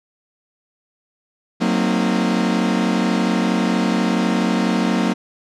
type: chord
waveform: 40% pulse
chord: C half-diminished seventh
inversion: second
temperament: equal with one note detuned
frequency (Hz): 185 / 229.3 / 261.6 / 311.1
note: Gb3 / Bb3 / C4 / Eb4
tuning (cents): 0 / -28 / 0 / 0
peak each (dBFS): -20 / -19 / -23 / -24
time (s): 1.6-5.14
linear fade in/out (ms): 20
effects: low-pass 6000 Hz 12 dB/octave